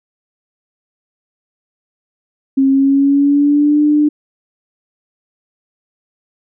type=tone with pitch glide; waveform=sine; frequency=270 to 297.9 Hz; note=C#4 to D4; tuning=-45 to +25 cents; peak=-8 dBFS; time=2.57-4.09 s; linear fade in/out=10 ms; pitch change=+170 cents; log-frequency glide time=2.7-3.81 s; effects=none